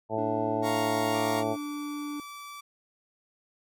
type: harmonic tone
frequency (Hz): 110.2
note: A2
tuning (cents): +3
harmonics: 1 / 2 / 3 / 4 / 5 / 6 / 7 / 8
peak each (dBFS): -38 / -38 / -37 / -34 / -35 / -32 / -38 / -34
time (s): 0.09-1.57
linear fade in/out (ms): 50
type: tone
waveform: triangle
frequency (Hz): 293.7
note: D4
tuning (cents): 0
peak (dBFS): -31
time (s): 0.18-2.2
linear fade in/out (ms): 2
type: chord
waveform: sawtooth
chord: Bb minor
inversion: second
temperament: equal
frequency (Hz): 698.5 / 932.3 / 1108.7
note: F5 / Bb5 / Db6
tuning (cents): 0 / 0 / 0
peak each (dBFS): -32 / -30 / -33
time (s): 0.62-1.44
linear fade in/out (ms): 50
type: tone with pitch glide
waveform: sawtooth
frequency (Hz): 1174.7 to 1157.9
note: D6 to D6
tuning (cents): 0 to -25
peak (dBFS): -37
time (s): 1.14-2.61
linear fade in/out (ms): 10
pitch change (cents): -25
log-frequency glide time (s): 1.29-1.41
effects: none